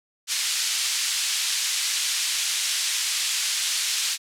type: band-pass noise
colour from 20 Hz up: white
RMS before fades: -25 dBFS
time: 0.27-4.18 s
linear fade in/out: 50 ms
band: 2500 to 7100 Hz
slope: 12 dB/octave
effects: low-pass 12000 Hz 12 dB/octave